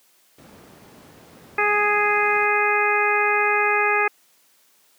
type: noise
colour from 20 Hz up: brown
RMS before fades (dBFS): -39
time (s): 0.38-2.46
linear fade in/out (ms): 5
type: harmonic tone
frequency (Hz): 415.3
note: G#4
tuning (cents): 0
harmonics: 1 / 2 / 3 / 4 / 5 / 6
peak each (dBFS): -24 / -24 / -24 / -24 / -24 / -24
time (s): 1.58-4.08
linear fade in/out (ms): 5
effects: white hiss -59 dBFS RMS until 4.98 s + high-pass 200 Hz 12 dB/octave